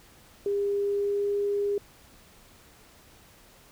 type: tone with pitch glide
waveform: sine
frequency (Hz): 403.3 to 405.9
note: G4 to G#4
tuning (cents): +49 to -40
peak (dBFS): -24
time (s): 0.46-1.78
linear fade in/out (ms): 2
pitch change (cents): +11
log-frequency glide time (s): 0.82-1.31
effects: pink hiss -55 dBFS RMS until 3.71 s